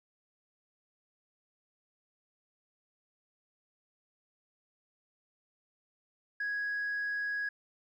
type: tone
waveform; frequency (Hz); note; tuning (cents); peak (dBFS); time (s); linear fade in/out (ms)
sine; 1661.2; G#6; 0; -30; 6.4-7.49; 5
effects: tanh soft clip ceiling -29 dBFS + 12-bit